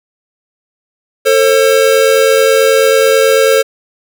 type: tone pair together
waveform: square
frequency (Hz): 447.8 / 537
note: A4 / C5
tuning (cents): +30 / +45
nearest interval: minor third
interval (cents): 315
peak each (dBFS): -10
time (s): 1.25-3.63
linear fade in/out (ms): 20
effects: none